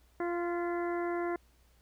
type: harmonic tone with a mistuned harmonic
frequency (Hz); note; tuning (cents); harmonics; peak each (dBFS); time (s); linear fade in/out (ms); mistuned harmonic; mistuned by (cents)
346.8; F4; -12; 1 / 2 / 3 / 4 / 5 / 6; -32 / -38 / -42 / -44 / -46 / -48; 0.2-1.36; 2; 6; -37
effects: added 60 Hz sine -63 dBFS peak until 1.81 s + pink hiss -69 dBFS RMS until 1.81 s